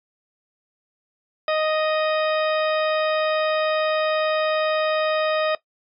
harmonic tone, 622.3 Hz, D#5, in tune, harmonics 1 / 2 / 3 / 4 / 5 / 6 / 8, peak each -20 / -26 / -31 / -32 / -36 / -33 / -39 dBFS, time 1.48-5.55 s, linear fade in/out 2 ms, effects noise-tail reverb RT60 0.1 s tail -17 dB re dry + MP3 96 kbps

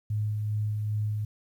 sine tone with tremolo, 106.1 Hz, G#2, 38 cents sharp, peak -25 dBFS, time 0.1-1.25 s, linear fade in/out 5 ms, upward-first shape sine, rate 2.5 Hz, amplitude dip 25%, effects 10-bit

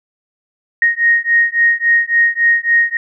sine beating tone pair, 1864.7 / 1868.3 Hz, A#6 / A#6, 0 / +3 cents, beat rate 3.6 Hz, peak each -13 dBFS, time 0.82-2.97 s, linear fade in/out 2 ms, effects none

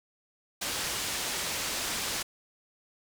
white low-pass noise, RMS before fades -33 dBFS, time 0.61-2.23 s, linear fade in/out 10 ms, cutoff 7800 Hz, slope 12 dB/octave, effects none

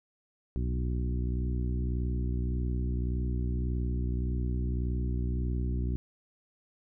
harmonic tone with a mistuned harmonic, 61.74 Hz, B1, in tune, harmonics 1 / 2 / 3 / 4 / 5 / 6, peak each -29 / -35 / -39 / -41 / -43 / -45 dBFS, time 0.56-5.96 s, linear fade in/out 0 ms, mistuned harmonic 1, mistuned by +77 cents, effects none

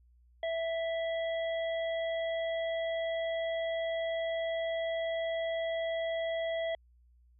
harmonic tone, 659.3 Hz, E5, in tune, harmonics 1 / 3 / 5, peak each -31 / -41 / -45 dBFS, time 0.43-6.75 s, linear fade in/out 2 ms, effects added 60 Hz sine -60 dBFS peak until 7.39 s

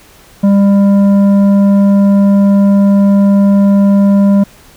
sine tone with tanh clipping, 199.4 Hz, G3, 30 cents sharp, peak -6 dBFS, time 0.43-4.44 s, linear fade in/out 10 ms, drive 9 dB, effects pink hiss -41 dBFS RMS until 4.76 s

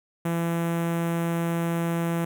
sawtooth tone with notch filter, 168.3 Hz, E3, 36 cents sharp, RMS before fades -26 dBFS, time 0.25-2.25 s, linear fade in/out 5 ms, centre 4600 Hz, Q 0.69, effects none

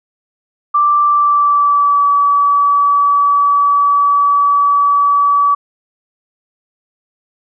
sine tone with pitch glide, 1174.7 to 1145.2 Hz, D6 to D6, 0 to -44 cents, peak -8 dBFS, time 0.74-5.55 s, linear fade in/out 10 ms, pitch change -44 cents, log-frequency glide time 1.03-2.07 s, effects none

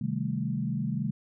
sine chord, A half-diminished seventh, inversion first, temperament equal, 130.81 / 155.56 / 196 / 220 Hz, C3 / Eb3 / G3 / A3, 0 / 0 / 0 / 0 cents, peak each -33 dBFS, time 0.01-1.11 s, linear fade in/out 5 ms, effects none

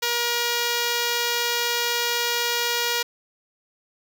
5% pulse tone, 476 Hz, A#4, 36 cents sharp, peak -10 dBFS, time 0.02-3.03 s, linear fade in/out 10 ms, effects none

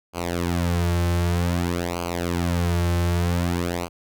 sawtooth tone with flanger, 86.8 Hz, F2, 10 cents flat, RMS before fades -23 dBFS, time 0.13-3.89 s, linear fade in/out 50 ms, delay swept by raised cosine 0.54 to 4.24 ms, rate 0.53 Hz, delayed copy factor -0.85, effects none

